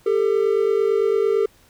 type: tone pair together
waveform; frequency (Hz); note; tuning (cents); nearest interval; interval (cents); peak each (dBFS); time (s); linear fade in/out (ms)
triangle; 398.9 / 447.8; G4 / A4; +30 / +30; major second; 200; -17; 0.06-1.46; 5
effects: pink hiss -55 dBFS RMS until 1.69 s